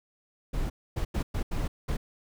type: noise bursts at uneven times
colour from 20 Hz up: brown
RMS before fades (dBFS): -29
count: 6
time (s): 0.53-0.7 / 0.96-1.05 / 1.14-1.23 / 1.34-1.43 / 1.51-1.68 / 1.88-1.97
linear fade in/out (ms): 10
effects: none

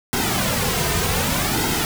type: noise with flanger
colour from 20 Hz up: pink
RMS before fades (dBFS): -21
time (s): 0.13-1.85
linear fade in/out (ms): 0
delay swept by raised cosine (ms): 1.7 to 3.6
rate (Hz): 0.65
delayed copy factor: -0.65
effects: none

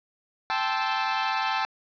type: chord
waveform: sawtooth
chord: A minor seventh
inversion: third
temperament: equal with one note detuned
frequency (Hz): 784 / 875.4 / 1046.5 / 1318.5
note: G5 / A5 / C6 / E6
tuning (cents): 0 / -9 / 0 / 0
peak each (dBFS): -26 / -24 / -29 / -27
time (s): 0.5-1.65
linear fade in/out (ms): 0
effects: resampled to 11025 Hz + 8-bit

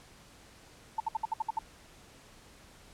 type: tone bursts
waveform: sine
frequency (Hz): 887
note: A5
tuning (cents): +14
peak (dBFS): -27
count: 8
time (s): 0.98-1.59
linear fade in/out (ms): 5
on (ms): 22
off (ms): 62
effects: pink hiss -56 dBFS RMS until 2.93 s + low-pass 10000 Hz 12 dB/octave

